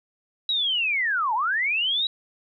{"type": "linear two-way sweep", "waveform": "sine", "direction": "down then up", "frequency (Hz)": [3915, 830.6, 3915], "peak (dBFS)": -21, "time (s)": [0.49, 2.07], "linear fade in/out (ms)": 2, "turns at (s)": 1.34, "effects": []}